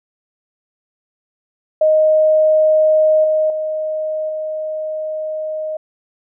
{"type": "tone with level steps", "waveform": "sine", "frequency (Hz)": 622.3, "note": "D#5", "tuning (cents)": 0, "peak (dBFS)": [-9, -12, -18, -20], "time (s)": [1.81, 5.77], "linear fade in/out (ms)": 5, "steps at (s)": [3.24, 3.5, 4.29], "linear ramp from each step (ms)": 2, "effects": []}